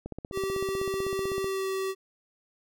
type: click train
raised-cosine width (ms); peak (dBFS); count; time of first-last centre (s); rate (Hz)
2; -23; 23; 0.06-1.444; 15.9
type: tone with pitch glide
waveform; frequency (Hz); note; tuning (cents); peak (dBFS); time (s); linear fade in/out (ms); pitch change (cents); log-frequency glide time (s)
square; 386.6 to 383.5; G4 to G4; -24 to -38; -29; 0.32-1.95; 50; -14; 1.47-1.68
effects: none